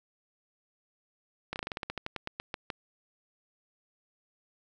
slowing click train, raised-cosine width 0.3 ms, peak -18 dBFS, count 16, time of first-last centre 1.53-2.702 s, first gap 29 ms, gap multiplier 1.13, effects none

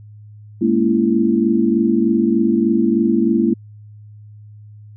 sine chord, A# half-diminished seventh, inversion third, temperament just, 209.8 / 233.1 / 279.7 / 335.6 Hz, G#3 / A#3 / C#4 / E4, +18 / 0 / +16 / +31 cents, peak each -18 / -17 / -22 / -17 dBFS, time 0.61-3.54 s, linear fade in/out 10 ms, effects added 105 Hz sine -37 dBFS peak until 4.96 s

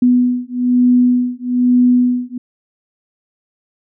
sine beating tone pair, 246.9 / 248 Hz, B3 / B3, 0 / +7 cents, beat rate 1.1 Hz, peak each -13 / -13 dBFS, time 0.02-2.38 s, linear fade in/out 5 ms, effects none

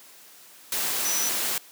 sine tone in noise, 5920 Hz, F#8, in tune, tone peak -26 dBFS, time 1.05-1.29 s, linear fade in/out 2 ms, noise white, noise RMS -27 dBFS, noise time 0.72-1.58 s, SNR -2 dB, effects white hiss -50 dBFS RMS until 1.71 s + high-pass 200 Hz 12 dB/octave

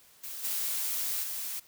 blue noise with level steps, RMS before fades -40 / -32 / -36 dBFS, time 0.23-1.6 s, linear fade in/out 10 ms, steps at 0.43 / 1.22 s, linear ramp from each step 20 ms, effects white hiss -59 dBFS RMS until 1.67 s

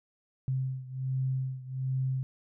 sine beating tone pair, 130.81 / 132.11 Hz, C3 / C3, 0 / +17 cents, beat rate 1.3 Hz, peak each -31 / -34 dBFS, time 0.48-2.23 s, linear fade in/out 0 ms, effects none

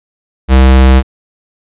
square tone, 65.41 Hz, C2, in tune, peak -3 dBFS, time 0.48-1.03 s, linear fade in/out 50 ms, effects resampled to 8000 Hz

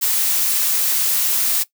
blue noise, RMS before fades -18 dBFS, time 0.01-1.64 s, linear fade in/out 20 ms, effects noise-tail reverb RT60 0.1 s tail -18 dB re dry

